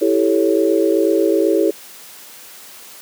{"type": "chord", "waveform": "sine", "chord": "A dominant seventh", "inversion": "second", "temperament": "equal", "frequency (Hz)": [329.6, 392, 440, 554.4], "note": ["E4", "G4", "A4", "C#5"], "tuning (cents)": [0, 0, 0, 0], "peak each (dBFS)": [-16, -17, -18, -20], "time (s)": [0.01, 1.71], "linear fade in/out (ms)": 10, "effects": ["white hiss -39 dBFS RMS until 3.01 s", "high-pass 200 Hz 12 dB/octave"]}